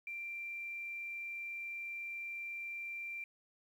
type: tone with quantisation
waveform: sine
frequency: 2362 Hz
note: D7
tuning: 9 cents sharp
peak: -40 dBFS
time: 0.07-3.24 s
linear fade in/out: 2 ms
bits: 11
effects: none